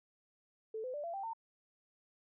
sine tone with pitch steps, 440 / 508.4 / 587.3 / 678.6 / 784 / 905.8 Hz, A4 / C5 / D5 / F5 / G5 / A#5, 0 / -50 / 0 / -50 / 0 / -50 cents, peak -38 dBFS, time 0.74-1.334 s, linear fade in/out 5 ms, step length 99 ms, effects none

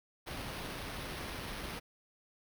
pink noise with sample-and-hold, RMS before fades -42 dBFS, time 0.26-1.8 s, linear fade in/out 20 ms, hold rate 7350 Hz, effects none

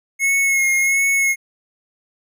square tone with vibrato, 2174 Hz, C#7, 34 cents flat, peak -15 dBFS, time 0.19-1.36 s, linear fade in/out 50 ms, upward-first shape sine, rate 1.4 Hz, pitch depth 26 cents each way, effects none

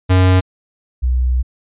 square / sine tone pair in turn, 92.5 / 62.56 Hz, F#2 / B1, 0 / +23 cents, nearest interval perfect fifth, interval 677 cents, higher first, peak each -9 / -12 dBFS, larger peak first, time 0.09-0.41 / 1.02-1.43 s, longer second, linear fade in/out 20 ms, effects resampled to 8000 Hz

